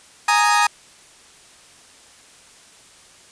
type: chord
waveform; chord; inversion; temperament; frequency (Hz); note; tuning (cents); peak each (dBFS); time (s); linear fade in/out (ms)
30% pulse; Ab suspended second; none; equal; 830.6 / 932.3 / 1244.5; Ab5 / Bb5 / Eb6; 0 / 0 / 0; -16; 0.28-0.67; 5
effects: white hiss -48 dBFS RMS until 3.31 s + resampled to 22050 Hz